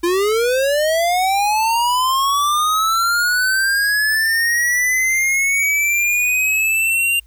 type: linear sweep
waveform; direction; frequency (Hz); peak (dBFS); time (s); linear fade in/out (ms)
square; up; 336.4 to 2794; -15; 0.03-7.2; 10
effects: added 55 Hz sine -45 dBFS peak until 7.26 s + white hiss -60 dBFS RMS until 7.26 s